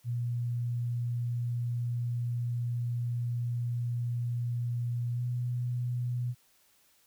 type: tone with pitch glide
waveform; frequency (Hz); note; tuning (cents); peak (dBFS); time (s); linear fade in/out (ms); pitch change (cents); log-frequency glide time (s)
sine; 120 to 122.52; B2 to B2; -49 to -13; -29; 0.04-6.35; 50; +36; 5.13-5.21
effects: white hiss -66 dBFS RMS until 7.06 s